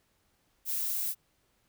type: noise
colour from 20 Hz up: violet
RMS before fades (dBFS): -32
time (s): 0.65-1.15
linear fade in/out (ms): 50
effects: pink hiss -72 dBFS RMS until 1.68 s